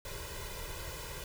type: noise with comb filter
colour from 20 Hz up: pink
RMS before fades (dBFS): -42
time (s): 0.05-1.24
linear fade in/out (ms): 2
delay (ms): 2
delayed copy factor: +1
effects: none